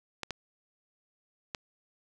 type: clicks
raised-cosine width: 0.2 ms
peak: -17 dBFS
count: 3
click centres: 0.233 / 0.307 / 1.548 s
effects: 9-bit